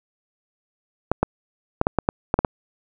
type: clicks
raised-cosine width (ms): 1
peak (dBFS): -3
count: 9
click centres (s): 1.116 / 1.23 / 1.814 / 1.869 / 1.987 / 2.089 / 2.341 / 2.39 / 2.448
effects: none